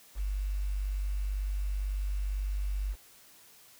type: tone with quantisation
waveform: sine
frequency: 49 Hz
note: G1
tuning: in tune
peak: -29 dBFS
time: 0.15-2.96 s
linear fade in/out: 50 ms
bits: 9
effects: white hiss -57 dBFS RMS until 3.79 s